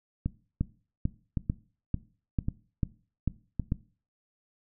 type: two click trains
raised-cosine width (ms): 5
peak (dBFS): -16 / -14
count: 4 / 8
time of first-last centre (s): 0.26-3.597 / 0.61-3.721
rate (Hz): 0.899 / 2.25
effects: noise-tail reverb RT60 0.4 s tail -19 dB re dry

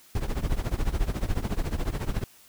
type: noise with tremolo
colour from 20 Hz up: brown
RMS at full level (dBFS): -23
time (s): 0.15-2.24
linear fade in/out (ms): 2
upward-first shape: triangle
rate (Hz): 14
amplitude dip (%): 95
effects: white hiss -55 dBFS RMS until 2.48 s

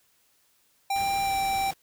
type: tone with pitch glide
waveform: square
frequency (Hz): 790 to 781.8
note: G5 to G5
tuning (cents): +13 to -5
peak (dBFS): -25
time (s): 0.9-1.71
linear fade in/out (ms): 5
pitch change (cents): -18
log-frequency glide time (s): 1.24-1.32
type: noise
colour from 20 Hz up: pink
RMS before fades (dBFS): -41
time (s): 0.95-1.74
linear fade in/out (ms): 10
effects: white hiss -66 dBFS RMS until 1.82 s

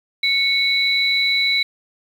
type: tone pair together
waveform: sine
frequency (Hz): 2217 / 3950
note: C#7 / B7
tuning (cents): 0 / 0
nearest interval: minor seventh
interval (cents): 1000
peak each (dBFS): -18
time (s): 0.23-1.63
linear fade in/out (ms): 5
effects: 7-bit

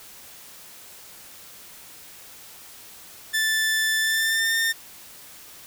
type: tone with pitch glide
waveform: sawtooth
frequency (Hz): 1760 to 1813.7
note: A6 to A#6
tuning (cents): 0 to -48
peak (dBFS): -17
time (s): 3.33-4.73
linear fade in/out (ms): 20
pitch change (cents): +52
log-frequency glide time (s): 4-4.57
effects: white hiss -45 dBFS RMS until 5.66 s

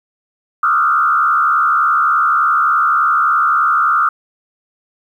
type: tone with frequency modulation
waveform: sine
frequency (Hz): 1300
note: E6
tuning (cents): -24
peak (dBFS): -10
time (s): 0.63-4.09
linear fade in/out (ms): 5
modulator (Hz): 71.7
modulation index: 1.7
effects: 8-bit

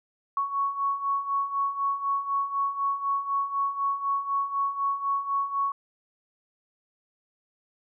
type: beating tone pair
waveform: sine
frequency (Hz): 1108.7 / 1112.7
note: C#6 / C#6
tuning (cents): 0 / +6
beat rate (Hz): 4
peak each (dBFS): -31 / -26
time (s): 0.37-5.72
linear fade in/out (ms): 2
effects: none

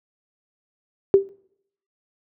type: tone with exponential decay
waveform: sine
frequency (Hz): 392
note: G4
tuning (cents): 0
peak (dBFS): -6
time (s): 1.14-1.29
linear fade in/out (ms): 0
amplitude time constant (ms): 31
effects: noise-tail reverb RT60 0.7 s tail -24 dB re dry + high-pass 80 Hz 12 dB/octave

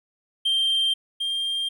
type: tone pair in turn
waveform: triangle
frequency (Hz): 3161 / 3194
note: G7 / G7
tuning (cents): +14 / +32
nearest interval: unison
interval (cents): 18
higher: second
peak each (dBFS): -17 / -22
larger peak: first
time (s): 0.45-0.94 / 1.2-1.69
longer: neither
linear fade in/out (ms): 10
effects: tanh soft clip ceiling -13 dBFS

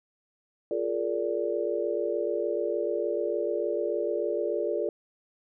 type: chord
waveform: sine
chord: Bb dominant seventh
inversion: second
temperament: just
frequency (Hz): 349.6 / 419.5 / 466.2 / 582.7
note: F4 / Ab4 / Bb4 / D5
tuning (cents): +2 / +17 / 0 / -14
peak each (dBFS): -32 / -31 / -32 / -31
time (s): 0.71-4.89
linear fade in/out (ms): 2
effects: none

